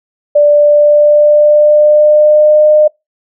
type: tone with pitch glide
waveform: sine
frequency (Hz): 587.3 to 607.3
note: D5 to D#5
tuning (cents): 0 to -42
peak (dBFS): -3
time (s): 0.35-2.88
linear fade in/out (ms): 10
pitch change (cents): +58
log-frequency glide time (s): 0.45-2.68
effects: noise-tail reverb RT60 0.2 s tail -25 dB re dry